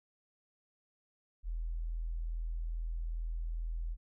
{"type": "tone", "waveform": "sine", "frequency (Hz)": 41.2, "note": "E1", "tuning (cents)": 0, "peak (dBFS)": -34, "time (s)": [1.43, 3.97], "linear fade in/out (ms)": 50, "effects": []}